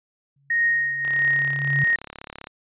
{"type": "tone with exponential growth", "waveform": "sine", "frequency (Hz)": 139.7, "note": "C#3", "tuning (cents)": 14, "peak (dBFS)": -20, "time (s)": [0.36, 1.84], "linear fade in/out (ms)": 5, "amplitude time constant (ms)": 320}
{"type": "tone with tremolo", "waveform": "sine", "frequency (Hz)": 1864.7, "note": "A#6", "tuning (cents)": 0, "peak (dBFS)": -16, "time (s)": [0.5, 1.96], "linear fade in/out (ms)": 5, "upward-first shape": "triangle", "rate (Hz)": 1.6, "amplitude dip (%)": 65}
{"type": "click train", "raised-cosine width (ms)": 0.3, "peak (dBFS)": -20, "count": 51, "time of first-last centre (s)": [1.05, 2.47], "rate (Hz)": 35.2}
{"effects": ["resampled to 8000 Hz"]}